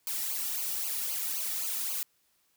blue noise with flanger, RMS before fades -33 dBFS, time 0.07-2.03 s, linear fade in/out 0 ms, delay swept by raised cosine 0.54 to 1.94 ms, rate 3.8 Hz, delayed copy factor -0.9, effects white hiss -71 dBFS RMS until 2.56 s

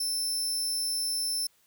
25% pulse tone, 5320 Hz, E8, 15 cents sharp, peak -23 dBFS, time 0-1.47 s, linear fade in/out 5 ms, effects white hiss -66 dBFS RMS until 1.66 s

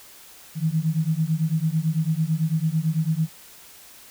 sine beating tone pair, 155 / 164 Hz, D#3 / E3, -6 / -9 cents, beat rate 9 Hz, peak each -23 dBFS, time 0.55-3.29 s, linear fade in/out 50 ms, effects white hiss -47 dBFS RMS until 4.1 s

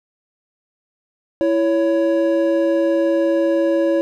triangle tone pair together, 332.1 / 558 Hz, E4 / C#5, +13 / +11 cents, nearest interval major sixth, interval 898 cents, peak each -15 dBFS, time 1.41-4.01 s, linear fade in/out 0 ms, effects none

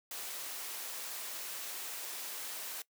white high-pass noise, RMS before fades -42 dBFS, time 0.11-2.82 s, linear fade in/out 2 ms, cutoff 390 Hz, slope 12 dB/octave, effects noise-tail reverb RT60 0.1 s tail -21 dB re dry

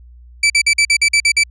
sawtooth tone bursts, 2318 Hz, D7, 23 cents flat, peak -6 dBFS, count 9, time 0.43-1.436 s, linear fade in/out 5 ms, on 70 ms, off 47 ms, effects added 60 Hz sine -38 dBFS peak until 1.5 s + resampled to 22050 Hz

